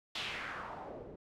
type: noise with low-pass filter sweep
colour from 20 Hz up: white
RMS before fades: -43 dBFS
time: 0.15-1.16 s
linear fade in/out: 5 ms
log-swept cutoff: 3700 to 360 Hz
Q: 2.5
effects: none